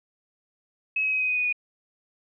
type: tone with pitch steps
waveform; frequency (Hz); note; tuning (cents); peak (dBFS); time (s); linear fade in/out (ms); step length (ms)
sine; 2568 / 2550 / 2533 / 2515 / 2498 / 2481 / 2463; E7 / D#7 / D#7 / D#7 / D#7 / D#7 / D#7; -46 / +42 / +30 / +18 / +6 / -6 / -18; -22; 0.96-1.527; 5; 81
effects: none